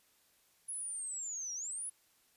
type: linear two-way sweep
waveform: sine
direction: down then up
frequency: 10540 to 5600 to 10540 Hz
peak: -38 dBFS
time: 0.68-1.9 s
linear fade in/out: 10 ms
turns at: 1.54 s
effects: white hiss -70 dBFS RMS until 2.36 s + resampled to 32000 Hz